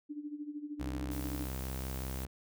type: tone with tremolo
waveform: sine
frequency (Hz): 295.4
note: D4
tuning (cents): +10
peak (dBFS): -36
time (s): 0.09-1.48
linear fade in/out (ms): 20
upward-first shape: sine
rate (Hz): 13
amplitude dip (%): 75
type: tone with vibrato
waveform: sawtooth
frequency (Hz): 65.41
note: C2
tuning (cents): 0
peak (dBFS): -33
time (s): 0.79-2.27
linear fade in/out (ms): 20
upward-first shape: triangle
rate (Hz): 14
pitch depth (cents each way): 11
type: noise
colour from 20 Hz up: blue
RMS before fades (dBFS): -48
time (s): 1.11-2.25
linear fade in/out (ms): 5
effects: none